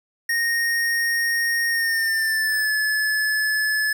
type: tone with pitch glide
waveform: square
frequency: 1857 to 1722.7 Hz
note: A#6 to A6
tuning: -7 to -37 cents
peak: -20 dBFS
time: 0.29-3.93 s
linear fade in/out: 5 ms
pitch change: -130 cents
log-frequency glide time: 1.69-2.71 s
effects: 8-bit